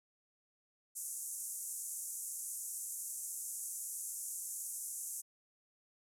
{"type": "band-pass noise", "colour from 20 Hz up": "white", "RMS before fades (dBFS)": -43, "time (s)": [0.95, 5.22], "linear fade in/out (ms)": 20, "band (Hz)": [6500, 12000], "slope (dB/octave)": 48, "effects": []}